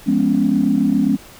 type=chord; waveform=sine; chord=C# dominant seventh; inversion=first; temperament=just; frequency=173.24 / 207.9 / 249.5 / 277.2 Hz; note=E#3 / G#3 / B3 / C#4; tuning=-14 / +2 / +18 / 0 cents; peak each=-23 / -17 / -18 / -17 dBFS; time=0.06-1.17 s; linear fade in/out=20 ms; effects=tanh soft clip ceiling -4 dBFS + pink hiss -42 dBFS RMS until 1.39 s